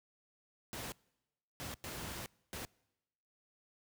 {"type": "noise bursts at uneven times", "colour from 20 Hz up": "pink", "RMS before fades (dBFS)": -43, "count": 4, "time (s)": [[0.73, 0.92], [1.6, 1.74], [1.84, 2.26], [2.53, 2.65]], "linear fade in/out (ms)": 0, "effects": ["noise-tail reverb RT60 1.0 s tail -26 dB re dry", "high-pass 60 Hz 12 dB/octave"]}